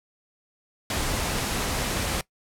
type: noise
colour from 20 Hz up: pink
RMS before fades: -27 dBFS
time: 0.9-2.21 s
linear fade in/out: 2 ms
effects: noise-tail reverb RT60 0.1 s tail -20 dB re dry + low-pass 12000 Hz 12 dB/octave